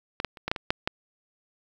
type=clicks; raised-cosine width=0.3 ms; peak=-13 / -10 / -28 / -13 / -7 / -17 / -6 / -9 dBFS; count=8; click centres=0.201 / 0.247 / 0.372 / 0.48 / 0.515 / 0.562 / 0.705 / 0.875 s; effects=8-bit